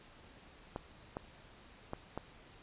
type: clicks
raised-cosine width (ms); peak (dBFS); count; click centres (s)
1; -24; 4; 0.761 / 1.169 / 1.934 / 2.176
effects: pink hiss -58 dBFS RMS until 2.62 s + resampled to 8000 Hz